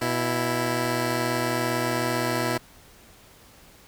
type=tone pair together; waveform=10% pulse; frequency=122.4 / 329.6 Hz; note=B2 / E4; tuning=-15 / 0 cents; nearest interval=octave + perfect fourth; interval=1715 cents; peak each=-18 dBFS; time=0.01-2.58 s; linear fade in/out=10 ms; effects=pink hiss -52 dBFS RMS until 3.87 s